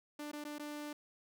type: tone with dropouts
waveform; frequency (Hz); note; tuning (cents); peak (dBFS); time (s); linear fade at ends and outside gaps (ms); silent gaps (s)
sawtooth; 295.9; D4; +13; -38; 0.19-0.93; 5; 0.316-0.331 / 0.441-0.449 / 0.584-0.594
effects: none